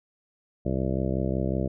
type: harmonic tone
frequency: 65.41 Hz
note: C2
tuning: in tune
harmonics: 1 / 2 / 3 / 4 / 5 / 6 / 7 / 8 / 9 / 10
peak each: -31 / -30 / -30 / -36 / -33 / -35 / -39 / -38 / -35 / -41 dBFS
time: 0.65-1.68 s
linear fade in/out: 10 ms
effects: none